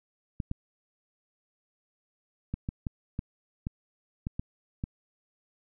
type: clicks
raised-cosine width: 5 ms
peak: -19 dBFS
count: 10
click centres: 0.402 / 0.514 / 2.54 / 2.689 / 2.868 / 3.191 / 3.669 / 4.269 / 4.395 / 4.839 s
effects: none